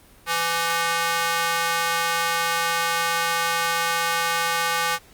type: tone with high-pass filter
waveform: square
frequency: 167.7 Hz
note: E3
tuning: 30 cents sharp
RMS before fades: -23 dBFS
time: 0.26-4.99 s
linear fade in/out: 50 ms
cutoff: 1100 Hz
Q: 1.2
effects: pink hiss -52 dBFS RMS until 5.13 s + Opus 32 kbps